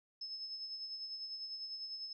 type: tone with tremolo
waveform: sine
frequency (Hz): 5210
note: E8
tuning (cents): -21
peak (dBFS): -40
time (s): 0.21-2.13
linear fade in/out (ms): 5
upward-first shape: sine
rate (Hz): 10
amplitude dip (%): 45
effects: none